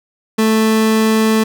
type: tone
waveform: 30% pulse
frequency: 219.9 Hz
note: A3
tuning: 1 cent flat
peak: -8 dBFS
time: 0.38-1.44 s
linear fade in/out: 10 ms
effects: none